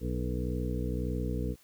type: harmonic tone with a mistuned harmonic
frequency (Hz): 61.74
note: B1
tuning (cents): 0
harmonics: 1 / 2 / 3 / 4 / 5 / 7 / 8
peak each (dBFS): -33 / -36 / -38 / -39 / -40 / -41 / -42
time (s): 0-1.56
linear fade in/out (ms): 50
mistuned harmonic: 8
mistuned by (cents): -30
effects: white hiss -62 dBFS RMS until 1.63 s